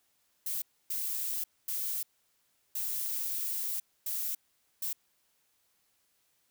violet noise bursts at uneven times, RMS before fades -34 dBFS, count 6, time 0.46-0.62 / 0.9-1.44 / 1.68-2.03 / 2.75-3.8 / 4.06-4.35 / 4.82-4.93 s, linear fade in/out 5 ms, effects white hiss -73 dBFS RMS until 6.5 s

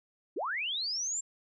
sine linear sweep, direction up, 261.6 to 7500 Hz, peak -31 dBFS, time 0.36-1.21 s, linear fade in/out 10 ms, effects none

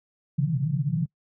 pink band-pass noise, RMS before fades -25 dBFS, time 0.38-1.06 s, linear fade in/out 10 ms, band 130 to 170 Hz, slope 96 dB/octave, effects noise-tail reverb RT60 0.1 s tail -23 dB re dry

